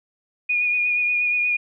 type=tone with vibrato; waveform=sine; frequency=2450 Hz; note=D#7; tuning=27 cents flat; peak=-18 dBFS; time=0.49-1.57 s; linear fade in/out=10 ms; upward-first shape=sine; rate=8.4 Hz; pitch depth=20 cents each way; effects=none